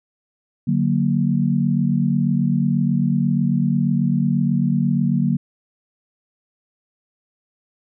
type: chord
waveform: sine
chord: D augmented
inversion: none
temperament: equal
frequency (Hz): 146.83 / 185 / 233.1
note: D3 / F#3 / A#3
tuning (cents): 0 / 0 / 0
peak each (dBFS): -20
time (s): 0.67-5.37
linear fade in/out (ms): 10
effects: none